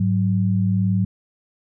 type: tone pair together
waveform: sine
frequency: 104.6 / 186.38 Hz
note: G#2 / F#3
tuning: +13 / +13 cents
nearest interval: minor seventh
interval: 1000 cents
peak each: -19 dBFS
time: 0-1.05 s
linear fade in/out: 5 ms
effects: none